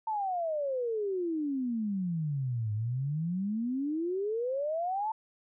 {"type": "exponential two-way sweep", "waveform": "sine", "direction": "down then up", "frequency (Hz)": [900, 103.83, 900], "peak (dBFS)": -29, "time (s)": [0.07, 5.12], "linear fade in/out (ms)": 5, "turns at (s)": 2.73, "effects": []}